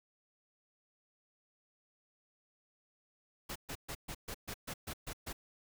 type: noise bursts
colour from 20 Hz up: pink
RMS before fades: -42 dBFS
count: 10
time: 3.49-5.33 s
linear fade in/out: 10 ms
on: 67 ms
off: 130 ms
effects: none